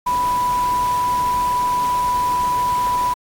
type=tone in noise; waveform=sine; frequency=987.8 Hz; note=B5; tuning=in tune; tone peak=-16 dBFS; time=0.06-3.14 s; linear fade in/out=10 ms; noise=pink; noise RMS=-32 dBFS; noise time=0.06-3.14 s; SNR=+13 dB; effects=AAC 64 kbps